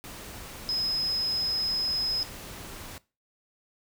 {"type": "tone in noise", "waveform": "sine", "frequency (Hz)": 5090, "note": "D#8", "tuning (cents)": 39, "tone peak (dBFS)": -25, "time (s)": [0.69, 2.23], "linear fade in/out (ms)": 0, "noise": "pink", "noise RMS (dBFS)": -42, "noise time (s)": [0.04, 2.98], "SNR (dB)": 14, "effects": ["noise-tail reverb RT60 0.3 s tail -20 dB re dry"]}